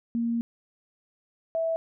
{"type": "tone pair in turn", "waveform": "sine", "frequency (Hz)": [233.1, 654.9], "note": ["A#3", "E5"], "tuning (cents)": [0, -11], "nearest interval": "octave + tritone", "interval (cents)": 1789, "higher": "second", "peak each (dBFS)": -24, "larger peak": "neither", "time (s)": [[0.15, 0.41], [1.55, 1.76]], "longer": "first", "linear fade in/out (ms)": 0, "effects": []}